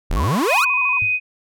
45% pulse exponential sweep, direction up, 32.7 to 1568 Hz, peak -17 dBFS, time 0.1-0.65 s, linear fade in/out 10 ms
sine tone with vibrato, 1052 Hz, C6, 9 cents sharp, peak -23 dBFS, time 0.16-0.99 s, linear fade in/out 10 ms, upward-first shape square, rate 13 Hz, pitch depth 85 cents each way
sine tone, 2500 Hz, D#7, 8 cents sharp, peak -16 dBFS, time 0.47-1.2 s, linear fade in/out 50 ms
sine tone with exponential decay, 105.8 Hz, G#2, 33 cents sharp, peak -24 dBFS, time 1.02-1.17 s, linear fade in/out 0 ms, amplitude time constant 32 ms
effects none

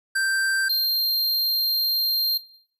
square tone pair in turn, 1568 / 4186 Hz, G6 / C8, 0 / 0 cents, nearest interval octave + perfect fourth, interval 1700 cents, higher second, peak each -21 / -20 dBFS, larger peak second, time 0.15-0.69 / 0.69-2.38 s, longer second, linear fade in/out 10 ms, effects noise-tail reverb RT60 0.6 s tail -17 dB re dry + resampled to 32000 Hz

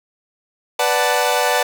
sawtooth chord, B minor seventh, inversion none, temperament equal with one note detuned, 493.9 / 587.3 / 746.4 / 880 Hz, B4 / D5 / F#5 / A5, 0 / 0 / +15 / 0 cents, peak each -17 dBFS, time 0.79-1.63 s, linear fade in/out 5 ms, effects none

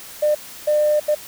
sine tone bursts at uneven times, 600 Hz, D5, 37 cents sharp, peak -13 dBFS, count 3, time 0.22-0.35 / 0.67-1 / 1.08-1.15 s, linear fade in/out 10 ms, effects tanh soft clip ceiling -9 dBFS + white hiss -38 dBFS RMS until 1.27 s

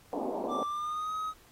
pink band-pass noise, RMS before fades -34 dBFS, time 0.13-0.63 s, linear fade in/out 0 ms, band 230 to 920 Hz, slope 48 dB/octave
triangle tone with pitch glide, 1174.7 to 1266.3 Hz, D6 to D#6, 0 to +30 cents, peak -30 dBFS, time 0.48-1.34 s, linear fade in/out 50 ms, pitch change +130 cents, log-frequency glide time 0.66-1.14 s
effects pink hiss -60 dBFS RMS until 1.51 s + AAC 48 kbps

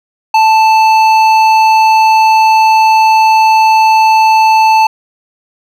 sine tone with hard clipping, 880 Hz, A5, in tune, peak -6 dBFS, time 0.34-4.87 s, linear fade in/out 5 ms, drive 10 dB, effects none

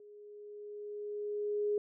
sine tone with level ramp, 415.3 Hz, G#4, in tune, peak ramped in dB -52 to -28 dBFS, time 0-1.78 s, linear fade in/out 2 ms, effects none

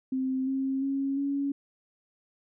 sine tone with pitch steps, 261.6 / 267.6 / 273.7 / 279.9 Hz, C4 / C4 / C#4 / C#4, 0 / +39 / -22 / +17 cents, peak -26 dBFS, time 0.12-1.52 s, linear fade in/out 5 ms, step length 350 ms, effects none

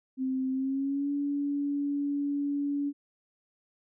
sine tone with pitch glide, 261.5 to 285.2 Hz, C4 to C#4, -1 to +49 cents, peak -27 dBFS, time 0.17-2.93 s, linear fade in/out 50 ms, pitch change +150 cents, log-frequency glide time 0.51-1.1 s, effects none

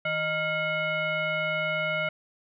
sine tone with frequency modulation, 1396.9 Hz, F6, in tune, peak -25 dBFS, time 0.05-2.09 s, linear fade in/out 5 ms, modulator 778 Hz, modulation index 1.5, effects none

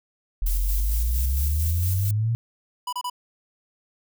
sine exponential sweep, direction up, 40 to 118.1 Hz, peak -20 dBFS, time 0.42-2.35 s, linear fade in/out 0 ms
violet noise with tremolo, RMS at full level -31 dBFS, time 0.46-2.11 s, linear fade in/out 5 ms, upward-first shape square, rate 4.4 Hz, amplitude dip 35%
square tone bursts, 987.8 Hz, B5, in tune, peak -27 dBFS, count 3, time 2.87-3.099 s, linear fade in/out 5 ms, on 57 ms, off 29 ms
effects none

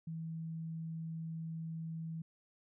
sine tone, 162.5 Hz, E3, 24 cents flat, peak -39 dBFS, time 0.07-2.22 s, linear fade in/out 5 ms, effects none

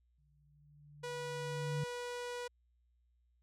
sine tone with exponential growth, 146.83 Hz, D3, in tune, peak -33 dBFS, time 0.18-1.84 s, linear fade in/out 5 ms, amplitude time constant 360 ms
sawtooth tone, 487.4 Hz, B4, 23 cents flat, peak -36 dBFS, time 1.03-2.48 s, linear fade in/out 10 ms
effects added 60 Hz sine -70 dBFS peak until 3.42 s + low-pass 9000 Hz 12 dB/octave

